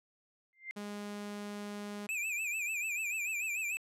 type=tone with exponential growth; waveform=sine; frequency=2093 Hz; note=C7; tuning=in tune; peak=-35 dBFS; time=0.53-0.71 s; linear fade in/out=0 ms; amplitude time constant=38 ms
type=tone; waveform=sawtooth; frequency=205.8 Hz; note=G#3; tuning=16 cents flat; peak=-36 dBFS; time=0.76-2.07 s; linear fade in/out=10 ms
type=tone with vibrato; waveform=square; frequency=2493 Hz; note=D#7; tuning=3 cents sharp; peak=-34 dBFS; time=2.09-3.77 s; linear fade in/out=0 ms; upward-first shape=sine; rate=6.8 Hz; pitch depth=110 cents each way
effects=low-pass 12000 Hz 12 dB/octave